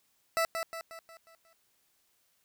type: tone with echo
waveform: 20% pulse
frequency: 659.3 Hz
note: E5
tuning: in tune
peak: -21 dBFS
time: 0.37-0.45 s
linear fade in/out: 0 ms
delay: 180 ms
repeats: 6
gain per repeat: -6 dB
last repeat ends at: 1.53 s
effects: white hiss -72 dBFS RMS until 2.44 s